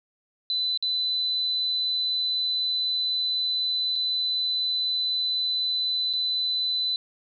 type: tone with dropouts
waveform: sine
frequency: 4008 Hz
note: B7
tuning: 25 cents sharp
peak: -23 dBFS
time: 0.5-6.96 s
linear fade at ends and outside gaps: 1 ms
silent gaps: 0.775-0.825 / 3.956-3.96 / 6.13-6.135 s
effects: none